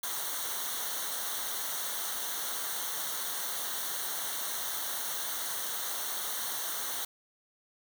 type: noise with comb filter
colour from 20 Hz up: white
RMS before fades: -35 dBFS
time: 0.03-7.05 s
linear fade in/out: 5 ms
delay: 0.4 ms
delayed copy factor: -0.8
effects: none